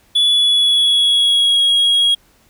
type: tone with pitch glide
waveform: triangle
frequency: 3424 to 3298 Hz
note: A7 to G#7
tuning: -48 to -13 cents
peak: -9 dBFS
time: 0.15-2.15 s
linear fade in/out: 10 ms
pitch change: -65 cents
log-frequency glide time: 0.28-1.66 s
effects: pink hiss -54 dBFS RMS until 2.49 s